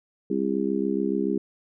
harmonic tone, 67 Hz, C2, 42 cents sharp, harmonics 3 / 4 / 5 / 6, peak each -28 / -28 / -28 / -28 dBFS, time 0.3-1.38 s, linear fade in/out 5 ms, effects none

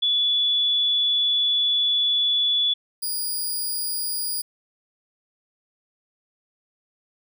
sine / 10% pulse tone pair in turn, 3433 / 4867 Hz, A7 / D#8, -43 / -39 cents, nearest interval tritone, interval 604 cents, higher second, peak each -18 dBFS, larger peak neither, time 0.02-2.74 / 3.02-4.42 s, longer first, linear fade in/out 10 ms, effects none

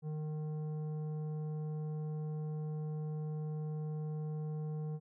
triangle tone with tanh clipping, 153.4 Hz, D#3, 24 cents flat, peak -38 dBFS, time 0.02-5 s, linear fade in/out 50 ms, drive 14 dB, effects none

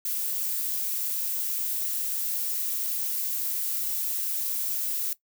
violet noise with high-pass filter sweep, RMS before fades -29 dBFS, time 0.05-5.13 s, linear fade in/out 2 ms, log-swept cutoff 230 to 370 Hz, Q 6.3, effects noise-tail reverb RT60 0.1 s tail -17 dB re dry

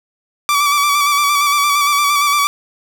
sawtooth tone with vibrato, 1157 Hz, D6, 26 cents flat, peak -8 dBFS, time 0.49-2.47 s, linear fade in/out 0 ms, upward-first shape square, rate 8.7 Hz, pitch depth 29 cents each way, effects none

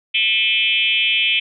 sine tone with frequency modulation, 2822 Hz, F7, 17 cents sharp, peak -14 dBFS, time 0.14-1.4 s, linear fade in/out 10 ms, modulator 212 Hz, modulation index 2.5, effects none

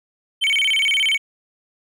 triangle tone with vibrato, 2635 Hz, E7, 1 cent flat, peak -14 dBFS, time 0.41-1.18 s, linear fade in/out 20 ms, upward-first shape square, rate 17 Hz, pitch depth 280 cents each way, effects none

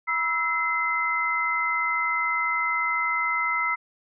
sine tone cluster, 967 / 1317 / 2057 Hz, B5 / E6 / C7, -37 / -2 / -30 cents, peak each -31 / -26 / -25 dBFS, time 0.07-3.76 s, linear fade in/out 20 ms, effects none

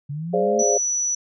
sine linear sweep, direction up, 138.59 to 225.7 Hz, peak -26 dBFS, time 0.09-0.63 s, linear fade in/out 10 ms
sine chord, D half-diminished seventh, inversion second, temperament equal with one note detuned, 415.3 / 523.3 / 587.3 / 692.4 Hz, Ab4 / C5 / D5 / F5, 0 / 0 / 0 / -15 cents, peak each -21 / -23 / -24 / -25 dBFS, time 0.33-0.78 s, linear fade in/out 10 ms
sine tone, 5920 Hz, F#8, in tune, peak -20 dBFS, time 0.59-1.15 s, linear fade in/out 5 ms
effects none

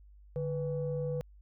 sine tone pair together, 146.84 / 493.9 Hz, D3 / B4, 0 / 0 cents, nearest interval octave + major sixth, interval 2100 cents, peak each -33 / -33 dBFS, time 0.36-1.21 s, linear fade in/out 0 ms, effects tanh soft clip ceiling -25 dBFS + added 50 Hz sine -53 dBFS peak until 1.41 s

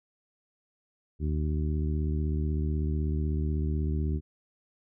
harmonic tone, 76.1 Hz, D#2, 38 cents flat, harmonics 1 / 2 / 3 / 4 / 5, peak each -27 / -33 / -37 / -39 / -41 dBFS, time 1.19-4.21 s, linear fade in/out 50 ms, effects none

